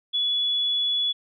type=tone; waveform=sine; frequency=3409 Hz; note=G#7; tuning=45 cents sharp; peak=-21 dBFS; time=0.13-1.13 s; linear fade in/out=20 ms; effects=none